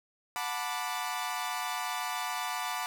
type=chord; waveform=sawtooth; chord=B minor seventh; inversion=second; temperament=equal with one note detuned; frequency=732.3 / 880 / 987.8 / 1174.7 Hz; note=F#5 / A5 / B5 / D6; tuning=-18 / 0 / 0 / 0 cents; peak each=-34 / -35 / -34 / -34 dBFS; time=0.36-2.86 s; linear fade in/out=0 ms; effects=none